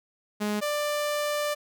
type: tone pair in turn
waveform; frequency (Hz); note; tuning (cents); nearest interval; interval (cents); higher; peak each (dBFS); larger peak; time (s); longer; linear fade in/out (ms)
sawtooth; 209 / 591.1; G#3 / D5; +11 / +11; octave + tritone; 1800; second; -22; neither; 0.4-0.61 / 0.61-1.55; second; 20
effects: none